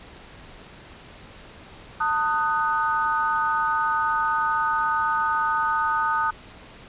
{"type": "chord", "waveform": "sine", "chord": "D# diminished", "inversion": "second", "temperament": "just", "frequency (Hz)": [896, 1244.5, 1493.4], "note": ["A5", "D#6", "F#6"], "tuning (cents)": [31, 0, 16], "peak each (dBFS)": [-25, -23, -27], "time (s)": [2, 6.31], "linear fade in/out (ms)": 10, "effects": ["pink hiss -45 dBFS RMS until 6.88 s", "resampled to 8000 Hz"]}